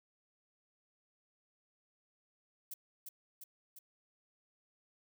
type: noise with echo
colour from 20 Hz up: violet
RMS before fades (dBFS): -44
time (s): 2.71-2.74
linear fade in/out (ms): 5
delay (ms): 350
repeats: 3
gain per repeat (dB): -3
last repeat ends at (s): 3.79
effects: none